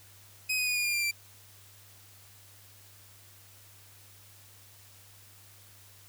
sawtooth tone with pitch steps, 2523 / 2494 / 2465 / 2437 / 2409 / 2381 / 2354 Hz, D#7 / D#7 / D#7 / D#7 / D7 / D7 / D7, +23 / +3 / -17 / -37 / +43 / +23 / +3 cents, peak -24 dBFS, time 0.49-1.113 s, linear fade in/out 10 ms, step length 89 ms, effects added 99 Hz sine -58 dBFS peak until 6.08 s + white hiss -56 dBFS RMS until 6.08 s

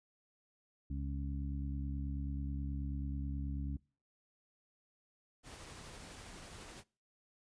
harmonic tone, 69.3 Hz, C#2, in tune, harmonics 1 / 2 / 3 / 4, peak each -38 / -43 / -48 / -46 dBFS, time 0.9-3.77 s, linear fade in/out 5 ms
pink noise with tremolo, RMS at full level -50 dBFS, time 5.43-6.84 s, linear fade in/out 50 ms, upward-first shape triangle, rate 12 Hz, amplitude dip 25%
effects noise-tail reverb RT60 0.4 s tail -24 dB re dry + resampled to 22050 Hz

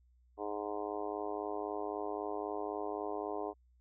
harmonic tone, 103.83 Hz, G#2, in tune, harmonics 3 / 4 / 5 / 6 / 7 / 8 / 9 / 10, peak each -44 / -40 / -47 / -45 / -43 / -49 / -47 / -48 dBFS, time 0.37-3.54 s, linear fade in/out 50 ms, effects added 61 Hz sine -64 dBFS peak until 3.8 s

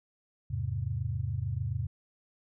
sine chord, E augmented, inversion none, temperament equal, 82.41 / 103.83 / 130.81 Hz, E2 / G#2 / B#2, 0 / 0 / 0 cents, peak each -36 / -33 / -34 dBFS, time 0.5-1.87 s, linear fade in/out 10 ms, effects none

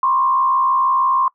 sine tone with frequency modulation, 1062 Hz, C6, 25 cents sharp, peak -13 dBFS, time 0.03-1.28 s, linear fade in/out 2 ms, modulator 66.4 Hz, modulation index 0.66, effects noise-tail reverb RT60 0.1 s tail -21 dB re dry

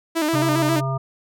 sawtooth tone with vibrato, 316 Hz, D#4, 27 cents sharp, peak -15 dBFS, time 0.15-0.81 s, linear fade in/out 20 ms, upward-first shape square, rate 7.4 Hz, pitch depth 72 cents each way
harmonic tone, 134.2 Hz, C3, 44 cents sharp, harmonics 1 / 3 / 5 / 7 / 9, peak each -22 / -35 / -29 / -34 / -30 dBFS, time 0.33-0.98 s, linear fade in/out 10 ms
effects none

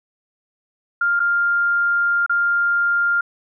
sine tone with dropouts, 1400 Hz, F6, 4 cents sharp, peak -15 dBFS, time 1.01-3.21 s, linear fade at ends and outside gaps 5 ms, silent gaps 1.195-1.2 / 2.263-2.295 s, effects none

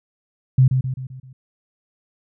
sine tone with echo, 130 Hz, C3, 11 cents flat, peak -9 dBFS, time 0.58-0.68 s, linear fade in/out 5 ms, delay 130 ms, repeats 5, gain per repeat -6 dB, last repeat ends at 1.33 s, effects none

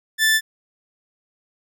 sawtooth tone, 1760 Hz, A6, in tune, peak -11 dBFS, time 0.18-0.41 s, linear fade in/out 50 ms, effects none

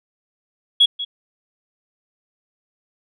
sine tone with echo, 3340 Hz, G#7, 9 cents sharp, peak -8 dBFS, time 0.8-0.86 s, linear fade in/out 10 ms, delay 190 ms, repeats 1, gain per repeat -15 dB, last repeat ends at 1.05 s, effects tanh soft clip ceiling -4 dBFS

